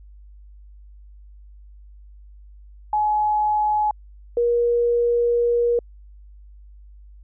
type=tone pair in turn; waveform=sine; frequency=846 / 475.7 Hz; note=G#5 / A#4; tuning=+32 / +35 cents; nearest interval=minor seventh; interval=997 cents; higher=first; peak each=-17 / -16 dBFS; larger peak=second; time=2.93-3.91 / 4.37-5.79 s; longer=second; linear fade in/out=2 ms; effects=added 50 Hz sine -42 dBFS peak until 7.23 s